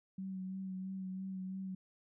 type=tone with vibrato; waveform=sine; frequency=189 Hz; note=F#3; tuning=37 cents sharp; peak=-39 dBFS; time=0.18-1.75 s; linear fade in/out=5 ms; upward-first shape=sine; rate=3 Hz; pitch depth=23 cents each way; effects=none